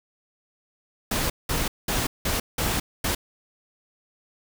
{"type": "noise bursts at uneven times", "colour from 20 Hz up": "pink", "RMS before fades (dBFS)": -25, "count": 6, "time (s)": [[1.11, 1.3], [1.49, 1.68], [1.88, 2.07], [2.25, 2.4], [2.58, 2.8], [3.04, 3.15]], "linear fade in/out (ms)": 5, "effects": []}